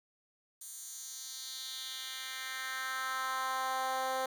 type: tone with high-pass filter sweep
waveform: 10% pulse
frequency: 261.6 Hz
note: C4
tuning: in tune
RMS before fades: -38 dBFS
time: 0.61-4.26 s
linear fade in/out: 5 ms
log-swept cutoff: 8500 to 560 Hz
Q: 2
effects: none